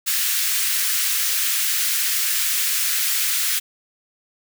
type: high-pass noise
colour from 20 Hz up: white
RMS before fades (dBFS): -21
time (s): 0.06-3.6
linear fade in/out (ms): 20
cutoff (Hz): 1500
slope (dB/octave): 24
effects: none